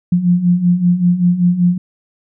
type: beating tone pair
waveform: sine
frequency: 173.3 / 178.5 Hz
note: F3 / F3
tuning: -13 / +38 cents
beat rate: 5.2 Hz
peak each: -16 / -11 dBFS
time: 0.12-1.78 s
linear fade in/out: 5 ms
effects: none